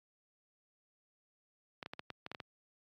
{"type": "clicks", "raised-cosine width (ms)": 0.3, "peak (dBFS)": -26, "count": 9, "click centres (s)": [1.828, 1.861, 1.935, 1.994, 2.103, 2.264, 2.316, 2.348, 2.402], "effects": ["high-pass 100 Hz 12 dB/octave", "AAC 32 kbps"]}